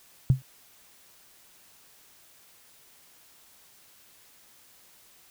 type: tone with exponential decay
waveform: sine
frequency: 130.8 Hz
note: C3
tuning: in tune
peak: -12 dBFS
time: 0.3-0.42 s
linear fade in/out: 0 ms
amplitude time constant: 26 ms
effects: white hiss -57 dBFS RMS until 5.3 s